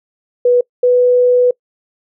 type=tone pair in turn; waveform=sine; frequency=490 / 494.5 Hz; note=B4 / B4; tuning=-14 / +2 cents; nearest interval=unison; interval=16 cents; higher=second; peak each=-7 dBFS; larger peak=neither; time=0.45-0.61 / 0.83-1.51 s; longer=second; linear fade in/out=5 ms; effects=noise-tail reverb RT60 0.1 s tail -25 dB re dry